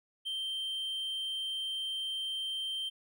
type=tone; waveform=triangle; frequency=3136 Hz; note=G7; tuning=in tune; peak=-32 dBFS; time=0.25-2.9 s; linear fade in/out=20 ms; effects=none

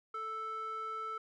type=tone with band-pass filter; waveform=square; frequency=440 Hz; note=A4; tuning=in tune; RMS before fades=-40 dBFS; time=0.14-1.18 s; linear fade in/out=5 ms; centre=1200 Hz; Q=6.4; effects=none

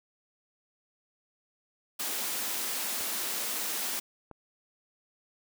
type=high-pass noise; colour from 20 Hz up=white; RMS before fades=-33 dBFS; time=1.99-4 s; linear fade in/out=10 ms; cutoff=190 Hz; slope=48 dB/octave
type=clicks; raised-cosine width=1 ms; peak=-31 dBFS; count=2; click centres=3.009 / 4.313 s
effects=none

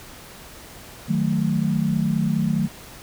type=chord; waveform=sine; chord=D# diminished; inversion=none; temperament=equal; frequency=155.56 / 185 / 220 Hz; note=D#3 / F#3 / A3; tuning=0 / 0 / 0 cents; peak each=-23 dBFS; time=1.08-2.68 s; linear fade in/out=20 ms; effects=pink hiss -42 dBFS RMS until 3.02 s

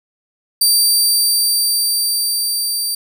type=tone with level ramp; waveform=20% pulse; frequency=4661 Hz; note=D8; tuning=14 cents flat; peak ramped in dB=-4 to -12 dBFS; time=0.61-2.95 s; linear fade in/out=5 ms; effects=none

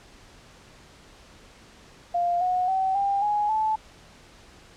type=tone with pitch steps; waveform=sine; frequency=698.5 / 729.8 / 762.6 / 796.8 / 832.6 / 869.9 Hz; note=F5 / F#5 / G5 / G5 / G#5 / A5; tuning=0 / -24 / -48 / +28 / +4 / -20 cents; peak=-21 dBFS; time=2.14-3.76 s; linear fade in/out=10 ms; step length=270 ms; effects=pink hiss -51 dBFS RMS until 4.76 s + low-pass 7000 Hz 12 dB/octave

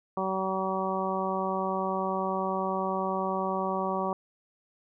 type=harmonic tone; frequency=190 Hz; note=F#3; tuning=46 cents sharp; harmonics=1 / 2 / 3 / 4 / 5 / 6; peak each=-34 / -34 / -34 / -34 / -34 / -34 dBFS; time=0.17-4.13 s; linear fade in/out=2 ms; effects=none

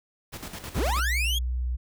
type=noise with tremolo; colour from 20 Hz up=pink; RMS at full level=-37 dBFS; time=0.32-1.01 s; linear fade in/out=20 ms; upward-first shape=square; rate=9.4 Hz; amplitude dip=60%
type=linear sweep; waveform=40% pulse; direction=up; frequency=34.65 to 3374 Hz; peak=-25 dBFS; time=0.75-1.39 s; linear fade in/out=10 ms
type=tone with vibrato; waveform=sine; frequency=61.74 Hz; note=B1; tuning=in tune; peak=-25 dBFS; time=0.76-1.77 s; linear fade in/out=20 ms; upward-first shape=triangle; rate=2.8 Hz; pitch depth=10 cents each way
effects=none

